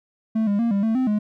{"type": "tone with pitch steps", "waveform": "triangle", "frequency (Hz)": [221.1, 202.3, 233, 199.2, 223, 258.3, 210.1], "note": ["A3", "G#3", "A#3", "G3", "A3", "C4", "G#3"], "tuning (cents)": [9, -45, -1, 28, 23, -22, 20], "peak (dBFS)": -16, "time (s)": [0.35, 1.19], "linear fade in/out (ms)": 10, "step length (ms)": 120, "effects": []}